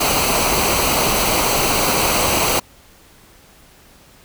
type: noise with comb filter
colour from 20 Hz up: pink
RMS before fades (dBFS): -17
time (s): 0-2.6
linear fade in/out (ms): 10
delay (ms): 0.57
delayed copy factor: -0.6
effects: pink hiss -48 dBFS RMS until 4.24 s